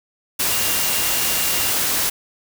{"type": "tone in noise", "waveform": "sine", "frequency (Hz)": 2794, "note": "F7", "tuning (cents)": 0, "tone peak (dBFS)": -30, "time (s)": [0.51, 1.71], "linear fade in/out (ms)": 10, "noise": "white", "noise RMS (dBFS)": -20, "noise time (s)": [0.39, 2.1], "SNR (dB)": -13, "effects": []}